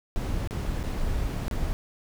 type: noise with dropouts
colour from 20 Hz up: brown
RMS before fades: -28 dBFS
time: 0.16-1.73 s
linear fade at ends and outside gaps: 0 ms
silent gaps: 0.474-0.509 / 0.83-0.837 / 1.481-1.512 s
effects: none